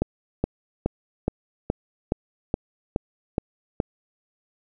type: click train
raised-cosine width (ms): 2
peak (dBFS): -8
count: 10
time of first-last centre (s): 0.02-3.802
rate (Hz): 2.38
effects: none